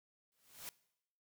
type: noise with exponential growth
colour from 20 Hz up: white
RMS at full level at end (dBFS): -44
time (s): 0.32-0.69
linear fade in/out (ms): 0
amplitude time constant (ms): 79
effects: noise-tail reverb RT60 0.8 s tail -21 dB re dry